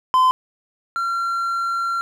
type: tone pair in turn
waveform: triangle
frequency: 1026 / 1369.5 Hz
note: C6 / F6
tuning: -34 / -34 cents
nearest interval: perfect fourth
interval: 500 cents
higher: second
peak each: -10 / -18 dBFS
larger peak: first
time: 0.14-0.31 / 0.96-2.01 s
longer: second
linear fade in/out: 0 ms
effects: none